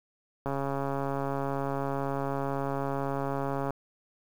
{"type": "click train", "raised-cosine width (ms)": 1, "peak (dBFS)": -18, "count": 449, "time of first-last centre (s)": [0.46, 3.706], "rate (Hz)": 138, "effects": ["8-bit"]}